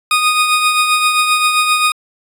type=tone with tremolo; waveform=20% pulse; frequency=1239 Hz; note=D#6; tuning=8 cents flat; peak=-4 dBFS; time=0.11-1.92 s; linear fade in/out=2 ms; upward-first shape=triangle; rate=7.6 Hz; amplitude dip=50%; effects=resampled to 32000 Hz